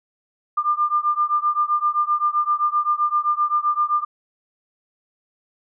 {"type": "beating tone pair", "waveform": "sine", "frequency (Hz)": [1196, 1203.7], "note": ["D6", "D6"], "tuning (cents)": [31, 42], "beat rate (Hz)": 7.7, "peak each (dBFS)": [-20, -21], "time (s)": [0.57, 4.05], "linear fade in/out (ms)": 10, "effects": []}